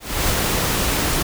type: noise with ADSR envelope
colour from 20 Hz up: pink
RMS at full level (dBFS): -18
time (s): 0-1.23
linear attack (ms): 290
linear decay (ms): 14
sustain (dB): -2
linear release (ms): 10
effects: none